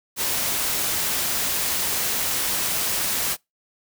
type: noise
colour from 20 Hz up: white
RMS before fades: -24 dBFS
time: 0.16-3.37 s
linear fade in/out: 50 ms
effects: noise-tail reverb RT60 0.2 s tail -26 dB re dry